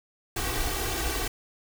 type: noise with comb filter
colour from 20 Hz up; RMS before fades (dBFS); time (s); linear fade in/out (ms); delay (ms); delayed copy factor
pink; -29; 0.36-1.28; 5; 2.6; +0.9
effects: none